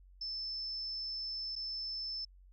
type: tone with dropouts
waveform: sine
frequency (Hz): 5274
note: E8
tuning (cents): 0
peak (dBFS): -37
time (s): 0.21-2.25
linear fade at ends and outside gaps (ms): 5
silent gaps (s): 1.555-1.561
effects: added 46 Hz sine -56 dBFS peak until 2.52 s